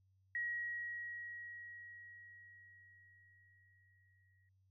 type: tone with exponential decay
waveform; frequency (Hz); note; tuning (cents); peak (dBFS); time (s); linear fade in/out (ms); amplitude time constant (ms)
sine; 1903; A#6; +35; -36; 0.35-4.49; 2; 900
effects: added 95 Hz sine -70 dBFS peak until 4.7 s